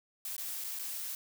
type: noise with dropouts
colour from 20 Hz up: blue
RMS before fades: -39 dBFS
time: 0.25-1.15 s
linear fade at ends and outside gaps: 1 ms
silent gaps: 0.365-0.38 / 0.64-0.644 / 0.789-0.794 s
effects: none